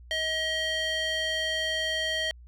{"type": "tone with band-pass filter", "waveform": "square", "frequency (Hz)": 634, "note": "D#5", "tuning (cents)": 32, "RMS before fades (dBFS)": -29, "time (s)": [0.11, 2.31], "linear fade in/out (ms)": 0, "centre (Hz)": 2800, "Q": 2, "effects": ["added 60 Hz sine -46 dBFS peak until 2.47 s"]}